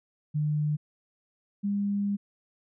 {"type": "tone pair in turn", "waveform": "sine", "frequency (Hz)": [150.2, 201.9], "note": ["D3", "G#3"], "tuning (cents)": [39, -49], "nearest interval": "perfect fourth", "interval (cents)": 512, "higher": "second", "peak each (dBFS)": [-24, -25], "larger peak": "first", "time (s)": [[0.34, 0.77], [1.63, 2.17]], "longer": "second", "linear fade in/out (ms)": 20, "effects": []}